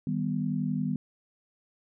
sine chord, Eb augmented, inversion none, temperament equal, 155.56 / 196 / 246.9 Hz, Eb3 / G3 / B3, 0 / 0 / 0 cents, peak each -31 dBFS, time 0.07-0.96 s, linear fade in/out 2 ms, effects none

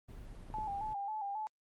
brown noise, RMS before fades -48 dBFS, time 0.08-0.94 s, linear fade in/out 10 ms
clicks, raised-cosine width 2 ms, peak -35 / -33 dBFS, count 2, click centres 0.502 / 0.585 s
sine tone with vibrato, 830.6 Hz, G#5, in tune, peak -36 dBFS, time 0.54-1.47 s, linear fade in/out 0 ms, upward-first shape square, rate 3.7 Hz, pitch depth 66 cents each way
effects Opus 24 kbps

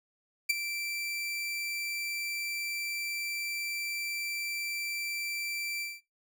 sawtooth tone with ADSR envelope, 2342 Hz, D7, 5 cents flat, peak -18 dBFS, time 0.49-6.01 s, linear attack 12 ms, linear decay 14 ms, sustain -12 dB, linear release 200 ms, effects noise-tail reverb RT60 0.2 s tail -20 dB re dry

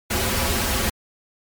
pink noise with comb filter, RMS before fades -22 dBFS, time 0.1-0.9 s, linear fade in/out 10 ms, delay 6.6 ms, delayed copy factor -0.9, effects MP3 96 kbps

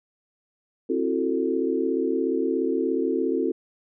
sine chord, F# half-diminished seventh, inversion second, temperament just, 266.4 / 333 / 370 / 444 Hz, C4 / E4 / F#4 / A4, +31 / +18 / 0 / +16 cents, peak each -27 dBFS, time 0.89-3.52 s, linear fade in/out 10 ms, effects none

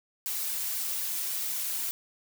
blue noise with flanger, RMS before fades -32 dBFS, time 0.26-1.91 s, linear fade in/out 0 ms, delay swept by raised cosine 1.5 to 3.9 ms, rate 3.9 Hz, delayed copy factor -0.6, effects none

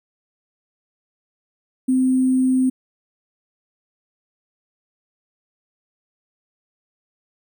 sine tone with sample-and-hold, 258.3 Hz, C4, 22 cents flat, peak -14 dBFS, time 1.88-2.7 s, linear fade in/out 10 ms, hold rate 8820 Hz, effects none

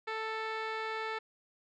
15% pulse tone with low-pass filter, 441.2 Hz, A4, 5 cents sharp, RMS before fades -37 dBFS, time 0.07-1.19 s, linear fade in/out 10 ms, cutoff 2900 Hz, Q 3, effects none

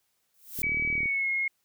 violet noise with exponential growth, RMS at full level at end -29 dBFS, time 0.34-0.62 s, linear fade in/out 0 ms, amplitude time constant 60 ms
click train, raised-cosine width 3 ms, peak -27 dBFS, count 19, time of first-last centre 0.59-1.058 s, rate 38.5 Hz
sine tone with pitch glide, 2280 to 2157 Hz, C#7 to C#7, +48 to -48 cents, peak -25 dBFS, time 0.63-1.48 s, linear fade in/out 5 ms, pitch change -96 cents, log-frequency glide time 0.93-1.29 s
effects white hiss -74 dBFS RMS until 1.64 s

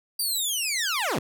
15% pulse linear sweep, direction down, 4753 to 82.41 Hz, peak -18 dBFS, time 0.19-1.19 s, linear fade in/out 5 ms, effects none

